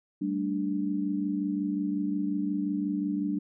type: chord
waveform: sine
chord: G suspended second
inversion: none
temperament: equal with one note detuned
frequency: 194.42 / 220 / 293.7 Hz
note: G3 / A3 / D4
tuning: -14 / 0 / 0 cents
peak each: -31 / -35 / -29 dBFS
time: 0.21-3.39 s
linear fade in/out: 10 ms
effects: none